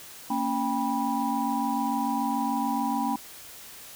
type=tone cluster; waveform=sine; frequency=231.1 / 278 / 796 / 979 Hz; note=A#3 / C#4 / G5 / B5; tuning=-15 / +5 / +26 / -15 cents; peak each=-30 dBFS; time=0.3-3.16 s; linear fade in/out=5 ms; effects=white hiss -45 dBFS RMS until 3.95 s